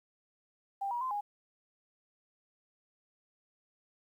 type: tone with pitch steps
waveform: sine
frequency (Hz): 792 / 959 / 1033 / 823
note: G5 / A#5 / C6 / G#5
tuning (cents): +18 / +49 / -22 / -16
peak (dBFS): -32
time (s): 0.81-1.21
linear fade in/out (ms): 10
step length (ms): 100
effects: 11-bit